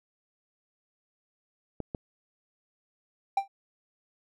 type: clicks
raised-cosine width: 2 ms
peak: -20 dBFS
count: 2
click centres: 1.803 / 1.948 s
type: tone with exponential decay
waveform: triangle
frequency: 787 Hz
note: G5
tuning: 7 cents sharp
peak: -17 dBFS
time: 3.37-3.48 s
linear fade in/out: 5 ms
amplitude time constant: 22 ms
effects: none